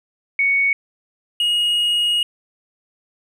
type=tone pair in turn; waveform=sine / triangle; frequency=2226 / 2879 Hz; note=C#7 / F#7; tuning=+7 / -48 cents; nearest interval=major third; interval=445 cents; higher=second; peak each=-14 dBFS; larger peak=neither; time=0.39-0.73 / 1.4-2.23 s; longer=second; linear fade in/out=2 ms; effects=none